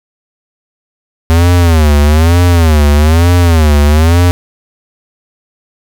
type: tone with vibrato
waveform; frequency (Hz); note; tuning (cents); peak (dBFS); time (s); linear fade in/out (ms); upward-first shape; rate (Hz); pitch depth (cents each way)
square; 80.2; E2; -47; -5; 1.3-4.31; 0; sine; 1.1; 170
effects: none